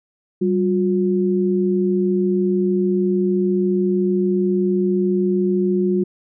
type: tone pair together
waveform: sine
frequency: 192.93 / 359.3 Hz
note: G3 / F4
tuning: -27 / +49 cents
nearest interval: major seventh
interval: 1076 cents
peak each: -18 dBFS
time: 0.41-6.04 s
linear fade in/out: 10 ms
effects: none